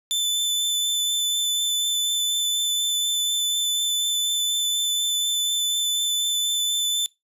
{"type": "tone with vibrato", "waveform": "sawtooth", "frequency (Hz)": 3520, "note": "A7", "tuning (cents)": 0, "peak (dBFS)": -18, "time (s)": [0.11, 7.06], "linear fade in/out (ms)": 0, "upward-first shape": "triangle", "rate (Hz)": 4.1, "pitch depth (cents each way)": 12, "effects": ["noise-tail reverb RT60 0.2 s tail -23 dB re dry", "resampled to 32000 Hz"]}